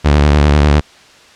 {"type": "tone with vibrato", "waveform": "sawtooth", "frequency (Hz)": 73.42, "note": "D2", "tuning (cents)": 0, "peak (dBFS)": -3, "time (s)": [0.04, 0.81], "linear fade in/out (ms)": 20, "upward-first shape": "triangle", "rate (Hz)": 10, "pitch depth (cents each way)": 65, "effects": ["white hiss -42 dBFS RMS until 1.35 s", "low-pass 5000 Hz 12 dB/octave"]}